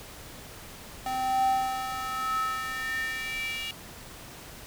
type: tone with high-pass filter sweep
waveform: square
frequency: 258.6 Hz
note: C4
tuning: 20 cents flat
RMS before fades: -30 dBFS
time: 1.06-3.71 s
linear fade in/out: 2 ms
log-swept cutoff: 620 to 2700 Hz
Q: 7.2
effects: pink hiss -45 dBFS RMS until 4.66 s